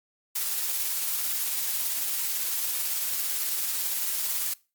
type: noise with tremolo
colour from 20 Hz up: blue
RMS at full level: -27 dBFS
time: 0.35-4.54 s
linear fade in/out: 10 ms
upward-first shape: triangle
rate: 18 Hz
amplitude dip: 30%
effects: noise-tail reverb RT60 0.3 s tail -22 dB re dry + Opus 48 kbps

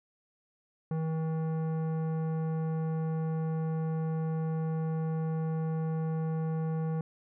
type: tone with tanh clipping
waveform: triangle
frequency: 160 Hz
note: D#3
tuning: 49 cents sharp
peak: -31 dBFS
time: 0.91-7.01 s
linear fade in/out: 2 ms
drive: 18 dB
effects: none

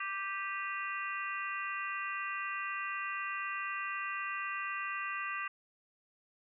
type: harmonic tone with a mistuned harmonic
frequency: 392 Hz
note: G4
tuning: in tune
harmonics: 3 / 4 / 5 / 6 / 7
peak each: -39 / -42 / -41 / -46 / -43 dBFS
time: 0-5.48 s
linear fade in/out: 5 ms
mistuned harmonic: 6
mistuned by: +80 cents
effects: none

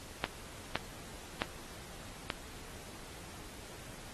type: clicks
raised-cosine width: 0.3 ms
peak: -14 dBFS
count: 4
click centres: 0.241 / 0.756 / 1.419 / 2.302 s
effects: pink hiss -50 dBFS RMS until 4.13 s + AAC 32 kbps

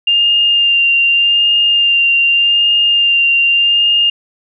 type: tone with vibrato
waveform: sine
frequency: 2800 Hz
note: F7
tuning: 4 cents sharp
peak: -8 dBFS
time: 0.07-4.1 s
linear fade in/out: 5 ms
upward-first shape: sine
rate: 0.84 Hz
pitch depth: 17 cents each way
effects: none

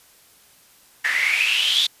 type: noise with band-pass filter sweep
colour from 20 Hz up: white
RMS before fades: -20 dBFS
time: 1.04-1.87 s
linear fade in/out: 10 ms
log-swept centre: 1800 to 3700 Hz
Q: 9.6
effects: white hiss -53 dBFS RMS until 2 s + resampled to 32000 Hz

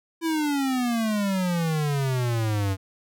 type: exponential sweep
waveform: square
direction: down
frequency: 334.7 to 94.3 Hz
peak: -23 dBFS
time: 0.21-2.77 s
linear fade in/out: 50 ms
effects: none

